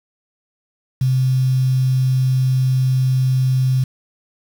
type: tone with quantisation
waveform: sine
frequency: 130 Hz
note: C3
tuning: 11 cents flat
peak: -13 dBFS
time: 1.01-3.84 s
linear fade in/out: 5 ms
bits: 6
effects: none

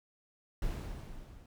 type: noise with level ramp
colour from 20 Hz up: brown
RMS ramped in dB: -34 to -54 dBFS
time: 0.62-1.46 s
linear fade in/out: 2 ms
effects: none

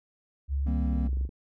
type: tone with pitch glide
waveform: sine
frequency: 69.3 to 65.03 Hz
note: C#2 to C2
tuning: 0 to -10 cents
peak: -25 dBFS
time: 0.48-1.29 s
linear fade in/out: 50 ms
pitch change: -110 cents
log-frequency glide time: 0.79-1.03 s
type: chord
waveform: triangle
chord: C minor seventh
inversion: first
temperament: equal with one note detuned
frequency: 155.56 / 196 / 233.1 / 263.9 Hz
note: Eb3 / G3 / Bb3 / C4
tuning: 0 / 0 / 0 / +15 cents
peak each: -35 / -34 / -31 / -35 dBFS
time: 0.66-1.08 s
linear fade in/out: 10 ms
type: click train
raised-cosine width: 3 ms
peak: -32 dBFS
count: 11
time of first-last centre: 0.89-1.292 s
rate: 24.9 Hz
effects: none

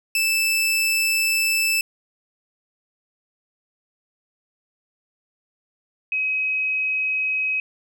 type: tone pair in turn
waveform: sawtooth / sine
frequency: 2637 / 2540 Hz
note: E7 / D#7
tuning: 0 / +35 cents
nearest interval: minor second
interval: 65 cents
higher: first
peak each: -15 / -20 dBFS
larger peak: first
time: 0.15-1.81 / 6.12-7.6 s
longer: first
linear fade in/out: 2 ms
effects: none

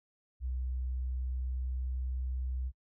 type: tone with pitch glide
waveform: sine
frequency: 63.3 to 63.7 Hz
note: B1 to C2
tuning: +43 to -46 cents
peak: -32 dBFS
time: 0.4-2.72 s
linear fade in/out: 50 ms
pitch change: +11 cents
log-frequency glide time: 0.93-2.19 s
effects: noise-tail reverb RT60 0.1 s tail -26 dB re dry

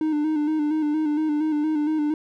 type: tone with vibrato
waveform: triangle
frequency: 304.6 Hz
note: D#4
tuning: 37 cents flat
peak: -18 dBFS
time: 0.01-2.14 s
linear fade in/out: 2 ms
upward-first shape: square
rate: 4.3 Hz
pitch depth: 42 cents each way
effects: none

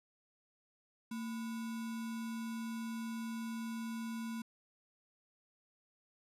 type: tone with sample-and-hold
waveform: sine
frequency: 227.1 Hz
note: A#3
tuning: 45 cents flat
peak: -38 dBFS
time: 1.11-4.42 s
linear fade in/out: 5 ms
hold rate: 1225 Hz
effects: resampled to 32000 Hz

